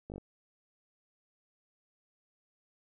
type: slowing click train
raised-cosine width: 2 ms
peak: -29 dBFS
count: 5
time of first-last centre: 0.1-0.181 s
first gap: 19 ms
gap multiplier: 1.04
effects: none